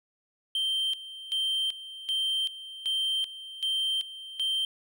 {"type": "tone with tremolo", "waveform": "triangle", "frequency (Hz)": 3136, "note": "G7", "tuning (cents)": 0, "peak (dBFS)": -24, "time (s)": [0.55, 4.65], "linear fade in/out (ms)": 2, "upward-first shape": "square", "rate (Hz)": 1.3, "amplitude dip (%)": 80, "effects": []}